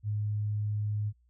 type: tone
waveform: sine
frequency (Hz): 105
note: G#2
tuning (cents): +19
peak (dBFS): -28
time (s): 0.03-1.13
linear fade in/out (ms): 50
effects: added 60 Hz sine -63 dBFS peak until 1.29 s